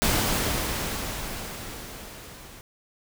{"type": "noise with level ramp", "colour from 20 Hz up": "pink", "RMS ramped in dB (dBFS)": [-22, -46], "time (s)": [0.02, 2.61], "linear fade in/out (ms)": 0, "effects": []}